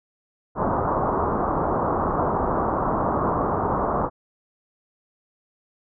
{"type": "low-pass noise", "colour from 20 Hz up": "white", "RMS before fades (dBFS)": -23, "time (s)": [0.55, 4.1], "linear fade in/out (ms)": 50, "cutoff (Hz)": 1200, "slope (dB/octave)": 48, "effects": []}